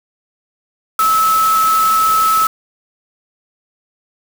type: tone in noise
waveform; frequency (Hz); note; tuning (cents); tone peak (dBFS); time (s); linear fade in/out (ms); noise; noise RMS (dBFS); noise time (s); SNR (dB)
sine; 1300; E6; -24; -10; 0.99-2.47; 2; white; -23; 0.99-2.47; +10
effects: none